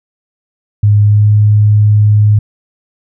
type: tone with pitch glide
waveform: sine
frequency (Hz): 103.83 to 105.16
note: G#2 to G#2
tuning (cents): 0 to +22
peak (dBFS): -4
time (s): 0.83-2.39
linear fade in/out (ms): 5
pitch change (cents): +22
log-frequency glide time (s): 1.03-1.28
effects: none